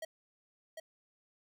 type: tone with echo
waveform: square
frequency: 641 Hz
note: E5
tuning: 49 cents flat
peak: -39 dBFS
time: 0.02-0.05 s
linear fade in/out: 5 ms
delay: 750 ms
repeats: 1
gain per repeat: -4 dB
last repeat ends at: 0.8 s
effects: none